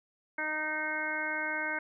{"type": "harmonic tone", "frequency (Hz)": 308.5, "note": "D#4", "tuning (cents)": -15, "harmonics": [1, 2, 3, 4, 5, 6, 7], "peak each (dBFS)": [-43, -41, -40, -46, -34, -42, -36], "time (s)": [0.38, 1.79], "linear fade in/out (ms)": 5, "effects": []}